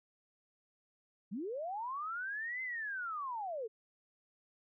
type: linear two-way sweep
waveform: sine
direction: up then down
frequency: 170.9 to 2077 to 416.9 Hz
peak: -37 dBFS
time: 1.31-3.68 s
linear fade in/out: 20 ms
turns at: 2.62 s
effects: none